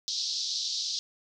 pink band-pass noise, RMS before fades -32 dBFS, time 0.08-0.99 s, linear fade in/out 0 ms, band 3800 to 5800 Hz, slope 48 dB/octave, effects none

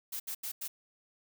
blue noise bursts at uneven times, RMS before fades -38 dBFS, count 4, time 0.12-0.2 / 0.27-0.35 / 0.43-0.52 / 0.61-0.68 s, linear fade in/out 10 ms, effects none

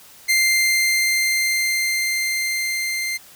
sawtooth tone with level ramp, 2093 Hz, C7, in tune, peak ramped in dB -11 to -19 dBFS, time 0.28-3.18 s, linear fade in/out 20 ms, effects white hiss -46 dBFS RMS until 3.35 s

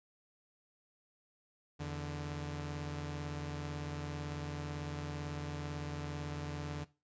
sawtooth tone pair together, 82.39 / 146.8 Hz, E2 / D3, 0 / 0 cents, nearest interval minor seventh, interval 1000 cents, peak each -40 / -36 dBFS, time 1.79-6.85 s, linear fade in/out 20 ms, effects noise-tail reverb RT60 0.3 s tail -19 dB re dry + resampled to 16000 Hz

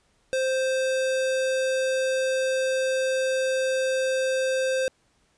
square tone, 523.3 Hz, C5, in tune, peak -23 dBFS, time 0.33-4.88 s, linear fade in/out 0 ms, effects pink hiss -66 dBFS RMS until 5.37 s + resampled to 22050 Hz

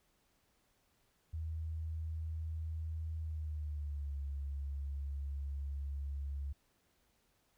sine tone with pitch glide, 79.9 to 69.96 Hz, D#2 to C#2, +47 to +17 cents, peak -37 dBFS, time 1.33-6.53 s, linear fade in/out 10 ms, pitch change -230 cents, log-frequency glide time 3.19-4.18 s, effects pink hiss -75 dBFS RMS until 7.57 s

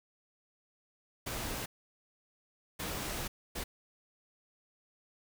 pink noise bursts at uneven times, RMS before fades -38 dBFS, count 3, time 1.26-1.66 / 2.79-3.28 / 3.55-3.64 s, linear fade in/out 10 ms, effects none

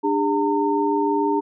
sine tone cluster, 297.2 / 403.8 / 911 Hz, D4 / G#4 / A#5, +21 / -49 / -40 cents, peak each -22 dBFS, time 0.03-1.41 s, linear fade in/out 20 ms, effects none

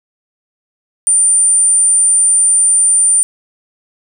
sine tone, 9090 Hz, C#9, 42 cents sharp, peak -7 dBFS, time 1.07-3.23 s, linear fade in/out 0 ms, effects none

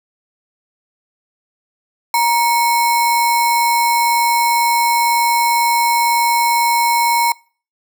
sine tone with sample-and-hold, 941 Hz, A#5, 16 cents sharp, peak -11 dBFS, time 2.14-7.32 s, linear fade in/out 2 ms, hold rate 3150 Hz, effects noise-tail reverb RT60 0.4 s tail -24 dB re dry

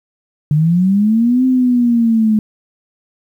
sine linear two-way sweep, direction up then down, 145.3 to 260 to 212.8 Hz, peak -9 dBFS, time 0.51-2.39 s, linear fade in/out 2 ms, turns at 1.45 s, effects 8-bit

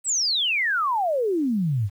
sine exponential sweep, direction down, 8310 to 92.5 Hz, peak -20 dBFS, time 0.04-1.9 s, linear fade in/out 50 ms, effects 9-bit

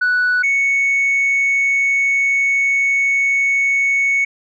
sine tone pair in turn, 1480 / 2217 Hz, F#6 / C#7, 0 / 0 cents, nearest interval perfect fifth, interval 700 cents, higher second, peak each -11 dBFS, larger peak neither, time 0.01-0.43 / 0.43-4.25 s, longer second, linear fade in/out 10 ms, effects tanh soft clip ceiling -11 dBFS

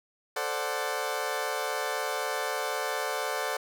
20% pulse chord, D dominant seventh, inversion second, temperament equal with one note detuned, 440 / 523.3 / 587.3 / 742.1 Hz, A4 / C5 / D5 / F#5, 0 / 0 / 0 / +5 cents, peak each -30 dBFS, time 0.36-3.57 s, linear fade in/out 5 ms, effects none

